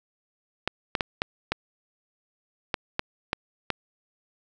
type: clicks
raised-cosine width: 0.3 ms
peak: -8 dBFS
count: 9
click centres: 0.676 / 0.952 / 1.008 / 1.219 / 1.52 / 2.742 / 2.994 / 3.331 / 3.703 s
effects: none